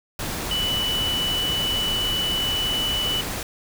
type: tone in noise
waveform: sine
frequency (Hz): 2970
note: F#7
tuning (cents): +6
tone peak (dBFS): -22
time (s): 0.51-3.21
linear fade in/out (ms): 2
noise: pink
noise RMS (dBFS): -29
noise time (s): 0.19-3.43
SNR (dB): +4
effects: none